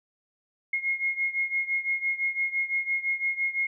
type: beating tone pair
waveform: sine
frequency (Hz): 2151 / 2156.9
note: C7 / C#7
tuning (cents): +47 / -48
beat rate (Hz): 5.9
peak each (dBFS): -27 / -30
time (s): 0.73-3.67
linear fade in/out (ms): 5
effects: none